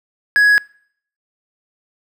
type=tone; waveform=triangle; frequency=1671 Hz; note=G#6; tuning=10 cents sharp; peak=-7 dBFS; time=0.36-0.58 s; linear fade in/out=0 ms; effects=noise-tail reverb RT60 0.6 s tail -24 dB re dry